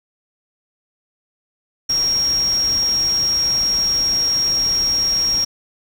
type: tone in noise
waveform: sine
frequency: 5588 Hz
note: F8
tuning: in tune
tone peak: -15 dBFS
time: 1.89-5.45 s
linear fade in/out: 10 ms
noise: pink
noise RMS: -32 dBFS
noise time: 1.89-5.45 s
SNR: +14 dB
effects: none